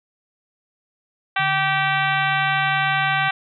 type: harmonic tone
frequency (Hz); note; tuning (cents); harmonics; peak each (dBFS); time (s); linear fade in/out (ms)
387.3; G4; -21; 2 / 3 / 4 / 5 / 6 / 7 / 8 / 9 / 10; -23 / -26 / -23 / -26 / -27 / -29 / -33 / -34 / -37; 1.36-3.31; 5
type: tone with pitch glide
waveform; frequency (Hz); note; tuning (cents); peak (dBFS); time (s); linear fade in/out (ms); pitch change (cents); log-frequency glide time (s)
sine; 146.83 to 145.14; D3 to D3; 0 to -20; -29; 1.39-3.29; 10; -20; 1.59-1.93
effects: none